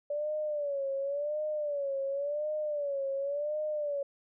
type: tone with vibrato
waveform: sine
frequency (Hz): 577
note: D5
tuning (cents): -31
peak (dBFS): -30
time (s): 0.1-4.03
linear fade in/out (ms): 5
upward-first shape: sine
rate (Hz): 0.92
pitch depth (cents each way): 100
effects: none